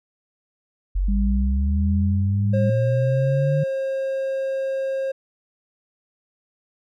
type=linear sweep; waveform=sine; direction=up; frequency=44 to 150.5 Hz; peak=-18 dBFS; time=0.95-3.64 s; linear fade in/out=10 ms
type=tone with tremolo; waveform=sine; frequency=199.5 Hz; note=G3; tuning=31 cents sharp; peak=-21 dBFS; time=1.08-2.7 s; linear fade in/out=5 ms; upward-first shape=sine; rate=1.4 Hz; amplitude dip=50%
type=tone; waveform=triangle; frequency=536 Hz; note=C5; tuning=42 cents sharp; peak=-20 dBFS; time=2.53-5.12 s; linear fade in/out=10 ms
effects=none